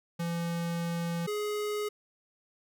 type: tone pair in turn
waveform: square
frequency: 169.6 / 418.8 Hz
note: E3 / G#4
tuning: +50 / +15 cents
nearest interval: octave + major third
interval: 1565 cents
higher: second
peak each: -31 / -31 dBFS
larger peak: neither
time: 0.19-1.27 / 1.27-1.89 s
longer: first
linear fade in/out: 10 ms
effects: none